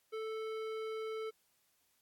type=tone with hard clipping; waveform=triangle; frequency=440 Hz; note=A4; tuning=in tune; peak=-40 dBFS; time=0.12-1.31 s; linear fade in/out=20 ms; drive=18 dB; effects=white hiss -75 dBFS RMS until 2.01 s + AAC 64 kbps